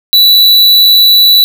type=tone; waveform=square; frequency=3951 Hz; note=B7; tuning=in tune; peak=-3 dBFS; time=0.13-1.44 s; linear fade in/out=0 ms; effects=none